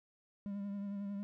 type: tone with vibrato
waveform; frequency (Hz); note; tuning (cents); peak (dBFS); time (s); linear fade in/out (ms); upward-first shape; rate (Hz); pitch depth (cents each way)
triangle; 200.8; G3; +42; -36; 0.46-1.23; 0; triangle; 11; 34
effects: none